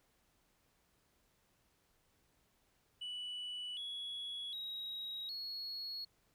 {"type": "tone with pitch steps", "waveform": "sine", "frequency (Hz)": [2960, 3361, 3817, 4334], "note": ["F#7", "G#7", "A#7", "C#8"], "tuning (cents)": [0, 20, 40, -40], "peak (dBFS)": -39, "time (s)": [3.01, 6.05], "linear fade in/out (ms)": 10, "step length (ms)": 760, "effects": ["tanh soft clip ceiling -39 dBFS", "pink hiss -75 dBFS RMS until 6.34 s"]}